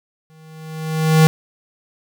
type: tone with exponential growth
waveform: square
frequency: 158.1 Hz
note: D#3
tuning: 28 cents sharp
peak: -7 dBFS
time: 0.3-1.27 s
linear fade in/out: 0 ms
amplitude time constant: 210 ms
effects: none